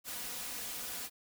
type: noise with comb filter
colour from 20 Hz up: white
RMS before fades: -41 dBFS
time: 0.04-1.1 s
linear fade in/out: 50 ms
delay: 4.1 ms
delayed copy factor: +0.5
effects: none